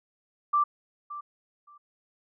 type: tone with echo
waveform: sine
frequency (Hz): 1174.7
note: D6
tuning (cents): 0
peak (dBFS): -20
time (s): 0.53-0.64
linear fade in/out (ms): 10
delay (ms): 570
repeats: 2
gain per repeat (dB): -15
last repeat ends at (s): 1.78
effects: none